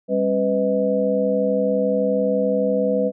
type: tone cluster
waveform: sine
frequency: 200.5 / 272.2 / 498.5 / 632 Hz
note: G3 / C#4 / B4 / D#5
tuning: +39 / -31 / +16 / +27 cents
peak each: -23 / -27 / -19 / -25 dBFS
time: 0.08-3.12 s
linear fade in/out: 50 ms
effects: none